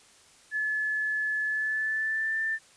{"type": "tone with pitch glide", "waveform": "sine", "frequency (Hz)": [1721, 1780.7], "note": ["A6", "A6"], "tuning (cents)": [-39, 20], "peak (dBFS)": -26, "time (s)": [0.51, 2.59], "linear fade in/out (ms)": 50, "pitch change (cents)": 59, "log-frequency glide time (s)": [1.46, 2.41], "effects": ["white hiss -57 dBFS RMS until 2.76 s", "resampled to 22050 Hz"]}